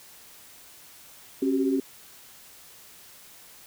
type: tone cluster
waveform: sine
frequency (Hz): 271.5 / 375.1 / 390.7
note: C#4 / F#4 / G4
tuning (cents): -36 / +24 / -6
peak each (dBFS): -23 / -29 / -29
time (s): 1.42-1.8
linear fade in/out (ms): 5
effects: white hiss -50 dBFS RMS until 3.66 s